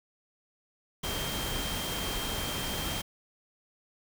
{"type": "tone in noise", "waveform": "sine", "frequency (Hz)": 3173, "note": "G7", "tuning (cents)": 20, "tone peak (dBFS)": -38, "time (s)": [1.03, 3.02], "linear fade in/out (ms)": 10, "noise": "pink", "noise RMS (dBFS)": -34, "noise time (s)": [1.03, 3.02], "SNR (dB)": -7, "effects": []}